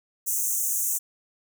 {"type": "high-pass noise", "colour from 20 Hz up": "pink", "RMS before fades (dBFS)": -26, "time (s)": [0.26, 0.99], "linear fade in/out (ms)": 20, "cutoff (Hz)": 6100, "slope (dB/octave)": 96, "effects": []}